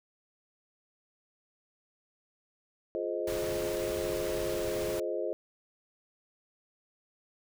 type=chord; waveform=sine; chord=F minor seventh; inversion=none; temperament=equal with one note detuned; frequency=349.2 / 423.5 / 523.3 / 622.3 Hz; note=F4 / Ab4 / C5 / Eb5; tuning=0 / +34 / 0 / 0 cents; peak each=-36 dBFS; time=2.95-5.33 s; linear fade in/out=0 ms
type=noise; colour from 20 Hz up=pink; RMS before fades=-40 dBFS; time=3.27-5 s; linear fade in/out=5 ms
effects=none